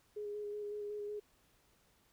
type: tone with vibrato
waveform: sine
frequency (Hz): 415.3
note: G#4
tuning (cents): 0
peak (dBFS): -39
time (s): 0.16-1.2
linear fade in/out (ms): 10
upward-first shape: square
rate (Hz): 5.4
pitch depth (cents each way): 14
effects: pink hiss -71 dBFS RMS until 2.12 s